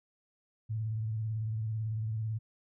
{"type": "tone with vibrato", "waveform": "sine", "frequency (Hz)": 110, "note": "A2", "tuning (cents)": 0, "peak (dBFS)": -31, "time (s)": [0.69, 2.39], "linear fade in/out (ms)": 20, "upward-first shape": "triangle", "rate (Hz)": 18, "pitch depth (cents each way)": 68, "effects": []}